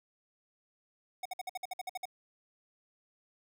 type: tone bursts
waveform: square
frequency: 740 Hz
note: F#5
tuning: in tune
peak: -36 dBFS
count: 11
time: 1.23-2.055 s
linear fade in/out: 5 ms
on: 25 ms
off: 55 ms
effects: none